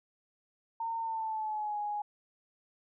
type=tone with pitch glide; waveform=sine; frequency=912 to 831.5 Hz; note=A#5 to G#5; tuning=-38 to +2 cents; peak=-32 dBFS; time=0.8-2.02 s; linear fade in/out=5 ms; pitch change=-160 cents; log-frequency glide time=0.99-1.78 s; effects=none